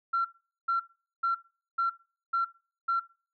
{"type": "tone bursts", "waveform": "sine", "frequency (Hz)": 1362, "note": "F6", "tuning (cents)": -44, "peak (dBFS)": -23, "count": 6, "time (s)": [0.13, 3], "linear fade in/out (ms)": 10, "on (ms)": 120, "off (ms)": 430, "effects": ["noise-tail reverb RT60 0.4 s tail -21 dB re dry", "tanh soft clip ceiling -20 dBFS"]}